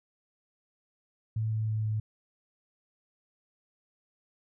sine tone with pitch steps, 110.2 / 109.5 / 108.81 / 108.12 Hz, A2 / A2 / A2 / A2, +3 / -8 / -19 / -30 cents, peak -27 dBFS, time 1.36-2 s, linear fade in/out 5 ms, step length 160 ms, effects none

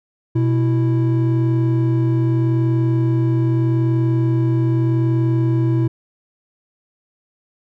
triangle tone pair together, 123.47 / 329.6 Hz, B2 / E4, 0 / 0 cents, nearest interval octave + perfect fourth, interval 1700 cents, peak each -13 / -18 dBFS, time 0.35-5.88 s, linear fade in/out 10 ms, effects none

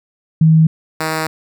sine / 5% pulse tone pair in turn, 159.5 / 158.4 Hz, D#3 / D#3, +43 / +31 cents, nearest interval unison, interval 12 cents, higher first, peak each -6 dBFS, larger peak neither, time 0.41-0.67 / 1-1.27 s, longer second, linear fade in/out 5 ms, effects none

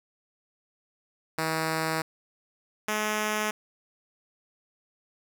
5% pulse tone pair in turn, 160 / 213.2 Hz, D#3 / G#3, +49 / +46 cents, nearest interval perfect fourth, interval 497 cents, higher second, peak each -15 dBFS, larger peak neither, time 1.38-2.02 / 2.88-3.51 s, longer first, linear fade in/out 5 ms, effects none

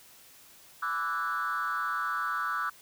sine tone with frequency modulation, 1318.5 Hz, E6, in tune, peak -27 dBFS, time 0.82-2.7 s, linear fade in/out 10 ms, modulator 158 Hz, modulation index 1.4, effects tanh soft clip ceiling -25 dBFS + white hiss -55 dBFS RMS until 2.81 s

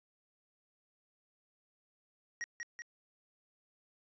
square tone with echo, 1889 Hz, A#6, 22 cents sharp, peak -37 dBFS, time 2.41-2.44 s, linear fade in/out 0 ms, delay 190 ms, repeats 2, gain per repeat -3 dB, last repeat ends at 2.82 s, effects resampled to 16000 Hz

